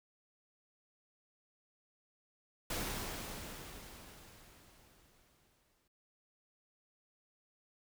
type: noise with exponential decay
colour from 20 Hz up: pink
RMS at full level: -37 dBFS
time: 2.7-5.88 s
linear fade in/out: 5 ms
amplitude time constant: 690 ms
effects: none